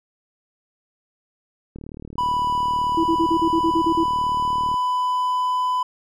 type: click train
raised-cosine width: 3 ms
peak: -23 dBFS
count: 114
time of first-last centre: 1.76-4.742 s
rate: 37.9 Hz
type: tone with pitch glide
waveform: triangle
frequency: 987.8 to 1002.2 Hz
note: B5 to B5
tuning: 0 to +25 cents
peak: -17 dBFS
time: 2.18-5.83 s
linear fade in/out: 5 ms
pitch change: +25 cents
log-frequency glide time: 3.02-5.64 s
type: tone bursts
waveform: sine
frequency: 329.6 Hz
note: E4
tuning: in tune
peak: -17 dBFS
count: 10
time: 2.97-4.041 s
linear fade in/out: 10 ms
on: 72 ms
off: 39 ms
effects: none